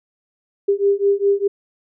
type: beating tone pair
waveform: sine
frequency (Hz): 397.7 / 402.6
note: G4 / G4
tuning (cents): +25 / +46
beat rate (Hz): 4.9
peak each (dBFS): -17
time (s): 0.68-1.48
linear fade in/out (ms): 10
effects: none